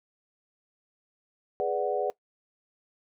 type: chord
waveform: sine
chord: G# half-diminished seventh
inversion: none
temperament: equal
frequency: 415.3 / 493.9 / 587.3 / 740 Hz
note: G#4 / B4 / D5 / F#5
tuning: 0 / 0 / 0 / 0 cents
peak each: -31 dBFS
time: 1.6-2.1 s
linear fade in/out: 0 ms
effects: noise-tail reverb RT60 0.1 s tail -21 dB re dry